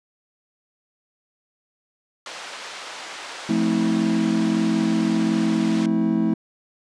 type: band-pass noise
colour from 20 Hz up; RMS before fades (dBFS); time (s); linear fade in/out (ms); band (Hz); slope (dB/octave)
pink; -36; 2.26-5.86; 2; 720 to 5800; 12
type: chord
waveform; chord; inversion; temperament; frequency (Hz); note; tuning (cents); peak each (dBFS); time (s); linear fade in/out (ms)
triangle; F major seventh; none; equal with one note detuned; 174.61 / 220 / 261.6 / 323.8; F3 / A3 / C4 / E4; 0 / 0 / 0 / -31; -24 / -19 / -25 / -21; 3.49-6.34; 5
effects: resampled to 22050 Hz